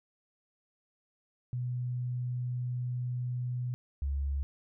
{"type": "tone pair in turn", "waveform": "sine", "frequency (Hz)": [123.9, 69.67], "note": ["B2", "C#2"], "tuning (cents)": [6, 9], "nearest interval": "minor seventh", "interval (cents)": 997, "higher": "first", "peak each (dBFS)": [-31, -29], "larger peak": "second", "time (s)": [[1.53, 3.74], [4.02, 4.43]], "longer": "first", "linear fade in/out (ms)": 0, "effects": []}